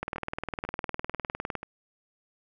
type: two click trains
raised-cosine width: 0.5 ms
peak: -16 / -22 dBFS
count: 31 / 4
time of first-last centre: 0.03-1.553 / 0.16-1.631 s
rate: 19.7 / 2.04 Hz
effects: none